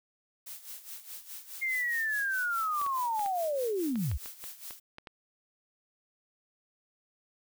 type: noise with tremolo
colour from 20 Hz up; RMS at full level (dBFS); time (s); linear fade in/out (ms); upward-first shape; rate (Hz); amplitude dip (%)
blue; -42; 0.46-4.8; 10; sine; 4.8; 75
type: linear sweep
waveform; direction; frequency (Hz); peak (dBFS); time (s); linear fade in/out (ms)
sine; down; 2137 to 49.49; -28; 1.61-4.18; 20
type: clicks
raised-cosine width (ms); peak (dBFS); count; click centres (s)
0.3; -28; 11; 2.815 / 2.864 / 3.194 / 3.261 / 3.957 / 4.115 / 4.259 / 4.44 / 4.708 / 4.984 / 5.072
effects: none